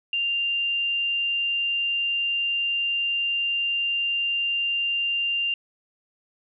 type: tone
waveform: sine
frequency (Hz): 2790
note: F7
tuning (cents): -2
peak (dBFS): -22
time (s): 0.13-5.54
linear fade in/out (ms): 2
effects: none